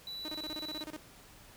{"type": "tone", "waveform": "triangle", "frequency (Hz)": 3951, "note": "B7", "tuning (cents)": 0, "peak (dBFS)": -38, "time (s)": [0.07, 0.83], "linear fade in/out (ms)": 2}
{"type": "tone bursts", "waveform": "sawtooth", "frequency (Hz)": 307.9, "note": "D#4", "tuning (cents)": -18, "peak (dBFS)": -36, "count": 12, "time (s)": [0.25, 0.964], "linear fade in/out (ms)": 0, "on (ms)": 32, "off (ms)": 30}
{"effects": ["pink hiss -56 dBFS RMS until 1.56 s"]}